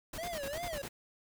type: noise with tremolo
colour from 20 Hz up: pink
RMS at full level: -42 dBFS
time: 0.13-0.89 s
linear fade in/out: 5 ms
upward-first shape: square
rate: 10 Hz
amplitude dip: 80%
type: tone with vibrato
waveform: square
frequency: 622.3 Hz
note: D#5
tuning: in tune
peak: -38 dBFS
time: 0.18-0.82 s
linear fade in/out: 5 ms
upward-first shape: sine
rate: 2.7 Hz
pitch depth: 220 cents each way
effects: none